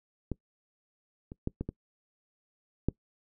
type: clicks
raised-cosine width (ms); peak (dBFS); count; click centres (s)
3; -19 / -29 / -17 / -20 / -22 / -13; 6; 0.317 / 1.319 / 1.474 / 1.61 / 1.69 / 2.886
effects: noise-tail reverb RT60 0.1 s tail -23 dB re dry